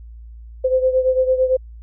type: beating tone pair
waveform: sine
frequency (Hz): 514 / 522.9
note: C5 / C5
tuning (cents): -31 / -1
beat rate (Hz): 8.9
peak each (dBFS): -15 / -20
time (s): 0.64-1.57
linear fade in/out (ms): 10
effects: added 57 Hz sine -35 dBFS peak until 1.82 s